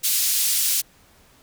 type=band-pass noise; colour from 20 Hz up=white; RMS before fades=-21 dBFS; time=0.03-0.82 s; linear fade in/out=20 ms; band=3700 to 16000 Hz; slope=12 dB/octave; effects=pink hiss -55 dBFS RMS until 1.42 s